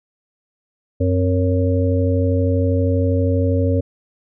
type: harmonic tone with a mistuned harmonic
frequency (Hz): 92.5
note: F#2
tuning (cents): 0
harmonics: 1 / 3 / 5 / 6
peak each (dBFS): -16 / -21 / -23 / -24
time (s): 1-3.81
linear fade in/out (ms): 10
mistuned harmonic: 3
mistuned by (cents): -80
effects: none